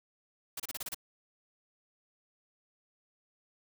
white noise bursts, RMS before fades -38 dBFS, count 7, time 0.57-0.946 s, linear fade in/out 5 ms, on 28 ms, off 30 ms, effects none

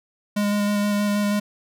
square tone with vibrato, 205.6 Hz, G#3, 17 cents flat, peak -20 dBFS, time 0.36-1.4 s, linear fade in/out 10 ms, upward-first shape square, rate 6.3 Hz, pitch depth 10 cents each way, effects none

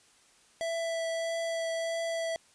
square tone with vibrato, 661 Hz, E5, 5 cents sharp, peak -31 dBFS, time 0.61-2.36 s, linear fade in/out 0 ms, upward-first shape triangle, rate 1.6 Hz, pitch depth 11 cents each way, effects white hiss -62 dBFS RMS until 2.54 s + resampled to 22050 Hz

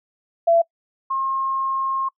sine tone pair in turn, 673 / 1071.7 Hz, E5 / C6, +36 / +41 cents, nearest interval minor sixth, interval 805 cents, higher second, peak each -12 / -20 dBFS, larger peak first, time 0.47-0.62 / 1.1-2.09 s, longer second, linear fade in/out 10 ms, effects noise-tail reverb RT60 0.1 s tail -25 dB re dry

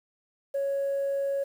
sine tone, 554.4 Hz, C#5, in tune, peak -24 dBFS, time 0.54-1.44 s, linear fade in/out 10 ms, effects tanh soft clip ceiling -23 dBFS + 9-bit

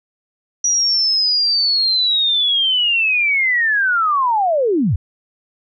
sine linear sweep, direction down, 5830 to 67.7 Hz, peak -13 dBFS, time 0.64-4.96 s, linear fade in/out 5 ms, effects none

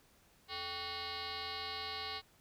sine tone with frequency modulation, 2526 Hz, D#7, 26 cents sharp, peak -38 dBFS, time 0.48-2.22 s, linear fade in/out 50 ms, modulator 349 Hz, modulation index 5.8, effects tanh soft clip ceiling -34 dBFS + pink hiss -67 dBFS RMS until 2.4 s

